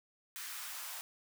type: noise with high-pass filter sweep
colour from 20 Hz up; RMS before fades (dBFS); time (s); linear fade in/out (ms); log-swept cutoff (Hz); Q
white; -44; 0.36-1.01; 0; 1500 to 830; 1.7
effects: none